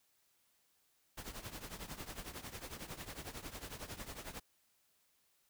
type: noise with tremolo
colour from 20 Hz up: pink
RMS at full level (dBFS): -44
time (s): 1.17-4.4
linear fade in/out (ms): 10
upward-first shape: triangle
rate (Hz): 11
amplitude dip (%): 85
effects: white hiss -75 dBFS RMS until 5.49 s